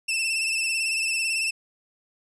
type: tone with vibrato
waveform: sawtooth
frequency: 2659 Hz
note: E7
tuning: 14 cents sharp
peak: -20 dBFS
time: 0.08-1.51 s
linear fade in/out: 10 ms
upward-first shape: sine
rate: 18 Hz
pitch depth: 46 cents each way
effects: resampled to 24000 Hz + 10-bit